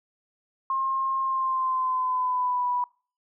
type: tone with pitch glide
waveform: sine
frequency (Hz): 1067 to 984.1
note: C6 to B5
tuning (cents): +34 to -6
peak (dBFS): -23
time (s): 0.7-2.84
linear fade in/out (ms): 2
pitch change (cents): -140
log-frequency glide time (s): 1.21-2.68
effects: noise-tail reverb RT60 0.4 s tail -24 dB re dry